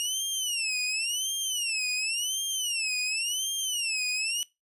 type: tone with vibrato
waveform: 20% pulse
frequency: 2815 Hz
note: F7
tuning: 13 cents sharp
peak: -22 dBFS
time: 0-4.43 s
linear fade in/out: 0 ms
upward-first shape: sine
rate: 0.92 Hz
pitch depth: 220 cents each way
effects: noise-tail reverb RT60 0.2 s tail -20 dB re dry + resampled to 32000 Hz